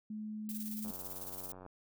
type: tone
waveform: sine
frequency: 214.2 Hz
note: A3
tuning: 46 cents flat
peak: -39 dBFS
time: 0.1-0.91 s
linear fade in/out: 5 ms
type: noise with tremolo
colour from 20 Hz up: violet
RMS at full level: -43 dBFS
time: 0.49-1.52 s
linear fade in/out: 0 ms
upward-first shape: square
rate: 18 Hz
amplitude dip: 50%
type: click train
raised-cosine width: 1 ms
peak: -37 dBFS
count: 76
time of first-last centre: 0.85-1.663 s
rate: 92.2 Hz
effects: none